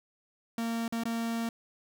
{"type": "tone with dropouts", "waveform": "45% pulse", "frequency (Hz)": 230, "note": "A#3", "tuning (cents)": -23, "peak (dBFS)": -30, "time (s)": [0.58, 1.49], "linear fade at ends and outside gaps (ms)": 2, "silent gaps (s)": [[0.88, 0.924], [1.036, 1.054]], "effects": []}